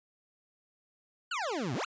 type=exponential two-way sweep; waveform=25% pulse; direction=down then up; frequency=1546 to 111.6 to 1546 Hz; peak=-28 dBFS; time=1.31-1.85 s; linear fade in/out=5 ms; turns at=1.74 s; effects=resampled to 16000 Hz